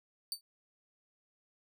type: tone with exponential decay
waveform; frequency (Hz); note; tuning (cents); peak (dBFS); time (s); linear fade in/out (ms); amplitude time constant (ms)
sawtooth; 4572; D8; -47; -28; 0.32-0.41; 1; 19
effects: none